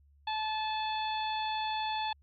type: harmonic tone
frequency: 868 Hz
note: A5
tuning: 24 cents flat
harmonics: 1 / 2 / 3 / 4 / 5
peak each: -32 / -44 / -42 / -40 / -45 dBFS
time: 0.27-2.13 s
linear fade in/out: 5 ms
effects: added 71 Hz sine -60 dBFS peak until 2.22 s